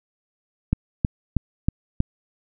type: click train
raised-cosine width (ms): 5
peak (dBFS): -6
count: 5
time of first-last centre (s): 0.73-2.004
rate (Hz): 3.14
effects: none